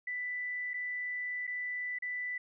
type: tone with dropouts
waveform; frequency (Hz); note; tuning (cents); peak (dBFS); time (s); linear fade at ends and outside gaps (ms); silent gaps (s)
sine; 1984; B6; +7; -34; 0.07-2.38; 5; 0.735-0.74 / 1.469-1.475 / 1.987-2.022
effects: none